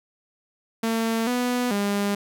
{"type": "tone with pitch steps", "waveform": "sawtooth", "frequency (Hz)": [226.3, 246.7, 202.3], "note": ["A3", "B3", "G#3"], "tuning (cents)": [49, -2, -45], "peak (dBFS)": -18, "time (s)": [0.83, 2.15], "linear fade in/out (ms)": 5, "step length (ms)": 440, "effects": []}